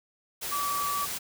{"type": "tone in noise", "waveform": "sine", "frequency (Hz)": 1150, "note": "D6", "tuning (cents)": -37, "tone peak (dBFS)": -28, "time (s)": [0.51, 1.06], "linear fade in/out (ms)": 20, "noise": "white", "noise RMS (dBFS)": -34, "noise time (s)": [0.41, 1.19], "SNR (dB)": 3, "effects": []}